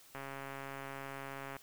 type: click train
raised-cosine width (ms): 0.5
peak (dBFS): -29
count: 195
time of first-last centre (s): 0.15-1.566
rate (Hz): 137
effects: white hiss -60 dBFS RMS until 1.62 s